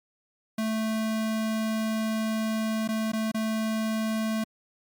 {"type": "tone with dropouts", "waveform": "square", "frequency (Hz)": 220, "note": "A3", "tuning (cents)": 0, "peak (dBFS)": -26, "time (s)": [0.58, 4.44], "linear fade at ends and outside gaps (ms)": 5, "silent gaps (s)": [[2.877, 2.887], [3.119, 3.132], [3.316, 3.344]], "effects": ["MP3 96 kbps"]}